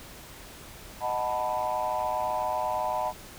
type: chord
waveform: sine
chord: B dominant seventh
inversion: first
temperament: equal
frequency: 622.3 / 740 / 880 / 987.8 Hz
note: D#5 / F#5 / A5 / B5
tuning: 0 / 0 / 0 / 0 cents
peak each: -31 dBFS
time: 1-3.13 s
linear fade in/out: 50 ms
effects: tanh soft clip ceiling -19 dBFS + pink hiss -46 dBFS RMS until 3.38 s